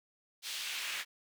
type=noise with high-pass filter sweep; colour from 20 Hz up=brown; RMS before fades=-39 dBFS; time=0.42-1.05 s; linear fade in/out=50 ms; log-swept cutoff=3700 to 2100 Hz; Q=1.5; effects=none